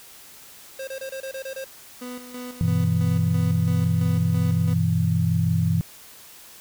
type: tone bursts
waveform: square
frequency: 533 Hz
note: C5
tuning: 32 cents sharp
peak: -31 dBFS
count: 8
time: 0.79-1.644 s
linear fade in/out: 5 ms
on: 84 ms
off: 26 ms
type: tone with tremolo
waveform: 30% pulse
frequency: 248.2 Hz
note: B3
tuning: 9 cents sharp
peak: -30 dBFS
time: 2.01-4.74 s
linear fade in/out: 10 ms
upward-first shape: square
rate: 3 Hz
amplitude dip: 60%
type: chord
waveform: sine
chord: E minor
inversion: first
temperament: equal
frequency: 98 / 123.47 / 164.81 Hz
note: G2 / B2 / E3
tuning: 0 / 0 / 0 cents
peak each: -23 / -25 / -21 dBFS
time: 2.61-5.81 s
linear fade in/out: 0 ms
effects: white hiss -46 dBFS RMS until 6.6 s